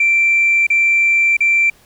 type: tone with dropouts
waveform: sine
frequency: 2349 Hz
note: D7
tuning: in tune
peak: -9 dBFS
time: 0-1.7 s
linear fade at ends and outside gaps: 5 ms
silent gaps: 0.668-0.701 / 1.369-1.405 s
effects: tanh soft clip ceiling -6 dBFS + pink hiss -50 dBFS RMS until 1.85 s